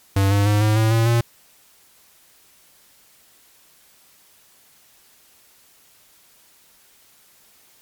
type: tone with pitch steps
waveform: square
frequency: 98 / 100.99 / 104.07 / 107.24 / 110.51 / 113.88 / 117.35 Hz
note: G2 / G#2 / G#2 / A2 / A2 / A#2 / A#2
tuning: 0 / -48 / +4 / -44 / +8 / -40 / +12 cents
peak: -15 dBFS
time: 0.16-1.21 s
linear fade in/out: 5 ms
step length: 150 ms
effects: white hiss -54 dBFS RMS until 7.81 s + MP3 96 kbps